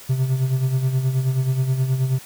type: tone with tremolo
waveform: triangle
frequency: 130.81 Hz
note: C3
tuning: in tune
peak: -13 dBFS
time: 0.09-2.19 s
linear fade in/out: 10 ms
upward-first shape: sine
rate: 9.4 Hz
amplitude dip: 60%
effects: white hiss -42 dBFS RMS until 2.25 s